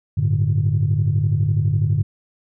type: chord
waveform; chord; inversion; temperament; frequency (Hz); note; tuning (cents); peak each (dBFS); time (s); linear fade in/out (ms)
sine; G suspended second; none; equal with one note detuned; 98 / 110 / 146.41; G2 / A2 / D3; 0 / 0 / -5; -19; 0.17-2.03; 10
effects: tanh soft clip ceiling -9 dBFS